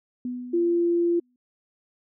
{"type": "tone with exponential decay", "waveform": "sine", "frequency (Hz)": 247.8, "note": "B3", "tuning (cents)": 6, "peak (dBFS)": -26, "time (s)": [0.25, 1.36], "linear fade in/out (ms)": 2, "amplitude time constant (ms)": 240}
{"type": "tone", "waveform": "sine", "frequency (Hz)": 343.6, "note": "F4", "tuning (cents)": -28, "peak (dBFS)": -19, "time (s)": [0.53, 1.2], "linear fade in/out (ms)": 10}
{"effects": []}